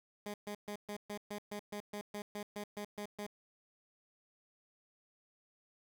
15% pulse tone bursts, 206.6 Hz, G#3, 9 cents flat, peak -34 dBFS, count 15, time 0.26-3.265 s, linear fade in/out 2 ms, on 79 ms, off 130 ms, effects none

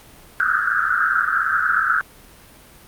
pink band-pass noise, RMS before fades -19 dBFS, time 0.4-2.01 s, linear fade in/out 0 ms, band 1300 to 1600 Hz, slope 96 dB/octave, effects pink hiss -46 dBFS RMS until 2.87 s + Opus 48 kbps

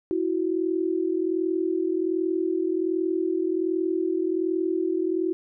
sine tone pair together, 328.7 / 370 Hz, E4 / F#4, -5 / 0 cents, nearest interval major second, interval 205 cents, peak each -25 dBFS, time 0.11-5.33 s, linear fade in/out 0 ms, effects none

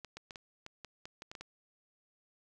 clicks, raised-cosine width 0.2 ms, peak -28 dBFS, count 11, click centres 0.047 / 0.17 / 0.308 / 0.358 / 0.664 / 0.847 / 1.055 / 1.221 / 1.315 / 1.352 / 1.41 s, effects none

